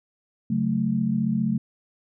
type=chord; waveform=sine; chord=F# minor; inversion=second; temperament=equal with one note detuned; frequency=138.19 / 185 / 220 Hz; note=C#3 / F#3 / A3; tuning=-5 / 0 / 0 cents; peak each=-28 / -26 / -23 dBFS; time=0.5-1.58 s; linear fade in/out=5 ms; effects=none